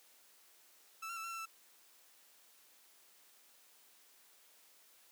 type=tone with pitch steps; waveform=30% pulse; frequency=1318 / 1369 / 1318 / 1355 / 1341 / 1325 Hz; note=E6 / F6 / E6 / E6 / E6 / E6; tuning=-1 / -35 / -1 / +47 / +29 / +9 cents; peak=-39 dBFS; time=1.02-1.458 s; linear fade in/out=10 ms; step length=73 ms; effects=white hiss -65 dBFS RMS until 5.11 s + high-pass 300 Hz 12 dB/octave